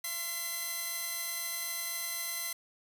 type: tone cluster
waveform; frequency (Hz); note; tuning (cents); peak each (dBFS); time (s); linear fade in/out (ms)
5% pulse; 681 / 1057 / 2031; F5 / C6 / B6; -44 / +17 / +48; -34 / -32 / -25; 0.04-2.53; 5
effects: none